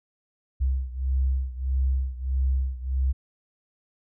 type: beating tone pair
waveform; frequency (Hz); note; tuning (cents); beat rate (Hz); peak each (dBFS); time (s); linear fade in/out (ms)
sine; 65.1 / 66.7; C2 / C2; -8 / +34; 1.6; -24 / -27; 0.6-3.13; 20
effects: none